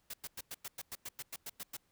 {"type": "noise bursts", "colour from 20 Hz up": "white", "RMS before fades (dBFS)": -43, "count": 13, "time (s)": [0.1, 1.769], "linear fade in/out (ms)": 5, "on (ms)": 37, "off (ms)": 99, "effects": ["pink hiss -75 dBFS RMS until 1.91 s"]}